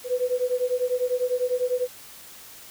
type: beating tone pair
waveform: sine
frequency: 493.9 / 503.9 Hz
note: B4 / B4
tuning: 0 / +35 cents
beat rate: 10 Hz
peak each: -25 / -25 dBFS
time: 0.04-1.88 s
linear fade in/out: 50 ms
effects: white hiss -45 dBFS RMS until 2.7 s